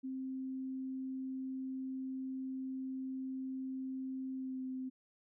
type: tone with pitch glide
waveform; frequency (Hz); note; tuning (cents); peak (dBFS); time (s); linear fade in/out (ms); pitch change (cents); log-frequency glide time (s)
sine; 262.6 to 259.3; C4 to C4; +6 to -15; -38; 0.03-4.9; 20; -21; 4.35-4.62
effects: none